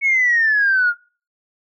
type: exponential sweep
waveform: sine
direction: down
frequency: 2226 to 1404 Hz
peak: -12 dBFS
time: 0.01-0.94 s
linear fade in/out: 50 ms
effects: noise-tail reverb RT60 0.4 s tail -25 dB re dry + tanh soft clip ceiling -8 dBFS